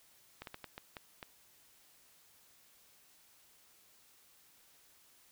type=slowing click train; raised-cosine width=0.3 ms; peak=-28 dBFS; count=7; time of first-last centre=0.42-1.228 s; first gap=52 ms; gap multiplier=1.38; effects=white hiss -65 dBFS RMS until 5.31 s